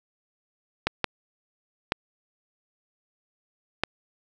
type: clicks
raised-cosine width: 0.3 ms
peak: -6 dBFS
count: 4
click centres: 0.87 / 1.043 / 1.921 / 3.836 s
effects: none